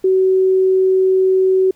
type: tone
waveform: sine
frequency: 377 Hz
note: F#4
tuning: 32 cents sharp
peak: -10 dBFS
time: 0.04-1.71 s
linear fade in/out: 5 ms
effects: pink hiss -55 dBFS RMS until 1.75 s

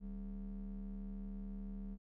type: ring-modulated tone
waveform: triangle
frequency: 116.54 Hz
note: A#2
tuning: in tune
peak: -37 dBFS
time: 0-1.98 s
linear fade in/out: 50 ms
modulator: 79.7 Hz
effects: none

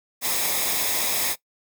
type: noise with comb filter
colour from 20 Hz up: white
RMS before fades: -24 dBFS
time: 0.21-1.36 s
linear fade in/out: 50 ms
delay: 0.68 ms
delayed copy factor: -0.55
effects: noise-tail reverb RT60 0.1 s tail -19 dB re dry

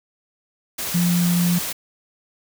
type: tone in noise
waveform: sine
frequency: 174.61 Hz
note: F3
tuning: in tune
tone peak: -16 dBFS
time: 0.94-1.59 s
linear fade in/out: 10 ms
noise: white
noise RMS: -27 dBFS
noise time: 0.78-1.73 s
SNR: +8 dB
effects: none

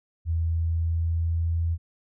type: tone with pitch glide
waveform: sine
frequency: 82.41 to 83.42 Hz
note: E2 to E2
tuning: 0 to +21 cents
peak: -22 dBFS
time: 0.25-1.78 s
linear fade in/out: 50 ms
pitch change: +21 cents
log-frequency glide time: 0.46-1.66 s
effects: none

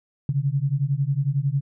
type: beating tone pair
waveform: sine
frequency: 134 / 145 Hz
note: C3 / D3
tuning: +42 / -22 cents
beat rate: 11 Hz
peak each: -23 / -23 dBFS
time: 0.29-1.61 s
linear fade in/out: 2 ms
effects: none

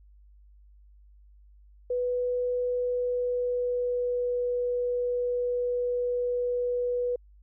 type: tone with pitch glide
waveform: sine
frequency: 493.9 to 489.9 Hz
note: B4 to B4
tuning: 0 to -14 cents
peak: -25 dBFS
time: 1.9-7.16 s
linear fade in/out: 5 ms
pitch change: -14 cents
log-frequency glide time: 2.59-4.43 s
effects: added 50 Hz sine -52 dBFS peak until 7.42 s

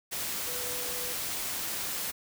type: tone in noise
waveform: sine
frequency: 493.9 Hz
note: B4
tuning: in tune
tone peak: -42 dBFS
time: 0.46-1.14 s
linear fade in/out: 20 ms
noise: white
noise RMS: -34 dBFS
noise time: 0.11-2.12 s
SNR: -11 dB
effects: none

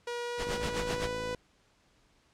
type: tone with pitch glide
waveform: sawtooth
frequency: 479.5 to 496.4 Hz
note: A#4 to B4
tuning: +49 to +9 cents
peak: -30 dBFS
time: 0.07-1.35 s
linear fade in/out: 5 ms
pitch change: +60 cents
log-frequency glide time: 0.23-1.19 s
type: noise with tremolo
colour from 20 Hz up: pink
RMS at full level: -33 dBFS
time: 0.37-1.09 s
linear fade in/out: 50 ms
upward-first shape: sine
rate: 7.8 Hz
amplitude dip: 85%
type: click train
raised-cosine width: 2 ms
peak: -28 dBFS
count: 49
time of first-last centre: 0.47-1.348 s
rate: 54.7 Hz
effects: pink hiss -67 dBFS RMS until 2.33 s + low-pass 7000 Hz 12 dB/octave

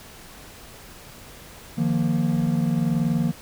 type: chord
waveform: triangle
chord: Eb suspended second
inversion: none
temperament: equal with one note detuned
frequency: 153.78 / 174.61 / 233.1 Hz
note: Eb3 / F3 / Bb3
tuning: -20 / 0 / 0 cents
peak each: -22 dBFS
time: 1.77-3.32 s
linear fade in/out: 20 ms
effects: pink hiss -44 dBFS RMS until 3.41 s

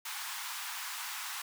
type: high-pass noise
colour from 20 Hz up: pink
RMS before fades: -40 dBFS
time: 0.05-1.42 s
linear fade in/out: 5 ms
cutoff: 860 Hz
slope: 48 dB/octave
effects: none

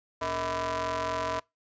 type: ring-modulated tone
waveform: sawtooth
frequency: 177.1 Hz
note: F3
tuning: 24 cents sharp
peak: -22 dBFS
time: 0.21-1.4 s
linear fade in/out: 10 ms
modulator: 819 Hz
effects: noise-tail reverb RT60 0.2 s tail -24 dB re dry + resampled to 16000 Hz

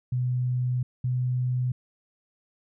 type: tone pair in turn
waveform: sine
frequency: 125.2 / 125.72 Hz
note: B2 / B2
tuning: +24 / +31 cents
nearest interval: unison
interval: 7 cents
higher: second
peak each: -23 dBFS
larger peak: neither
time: 0.12-0.83 / 1.04-1.72 s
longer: first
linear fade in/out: 5 ms
effects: none

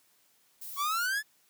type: noise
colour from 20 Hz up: violet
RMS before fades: -42 dBFS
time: 0.61-1.07 s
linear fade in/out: 10 ms
type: exponential sweep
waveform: 45% pulse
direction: up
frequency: 1100 to 1757 Hz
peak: -28 dBFS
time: 0.76-1.23 s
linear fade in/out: 50 ms
effects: white hiss -67 dBFS RMS until 1.49 s + high-pass 100 Hz 12 dB/octave

